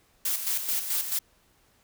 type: noise with tremolo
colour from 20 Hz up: blue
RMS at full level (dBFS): -27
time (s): 0.25-1.19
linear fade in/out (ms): 5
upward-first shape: square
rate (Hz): 4.6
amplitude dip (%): 55
effects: pink hiss -64 dBFS RMS until 1.83 s